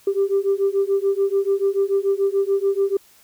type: beating tone pair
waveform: sine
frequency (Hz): 390.9 / 397.8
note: G4 / G4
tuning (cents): -5 / +25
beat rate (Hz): 6.9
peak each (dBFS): -19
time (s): 0.07-2.97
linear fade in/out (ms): 5
effects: tanh soft clip ceiling -11 dBFS + white hiss -53 dBFS RMS until 3.23 s